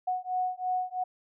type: beating tone pair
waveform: sine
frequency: 734 / 737 Hz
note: F#5 / F#5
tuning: -14 / -7 cents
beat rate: 3 Hz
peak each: -31 dBFS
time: 0.07-1.04 s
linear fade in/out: 10 ms
effects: none